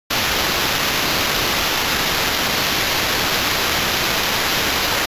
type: noise with sample-and-hold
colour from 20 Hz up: blue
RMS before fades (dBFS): -19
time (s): 0.1-5.06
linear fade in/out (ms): 10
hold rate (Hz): 8820
effects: resampled to 32000 Hz